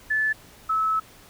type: tone pair in turn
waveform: sine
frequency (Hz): 1739 / 1299.8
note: A6 / E6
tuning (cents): -21 / -25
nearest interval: perfect fourth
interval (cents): 504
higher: first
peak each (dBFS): -20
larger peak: neither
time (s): 0.1-0.33 / 0.69-1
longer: second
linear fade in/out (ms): 10
effects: pink hiss -50 dBFS RMS until 1.29 s